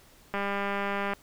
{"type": "click train", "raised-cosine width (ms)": 0.5, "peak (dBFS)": -16, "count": 160, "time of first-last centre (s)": [0.34, 1.135], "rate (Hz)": 200, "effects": ["pink hiss -57 dBFS RMS until 1.22 s"]}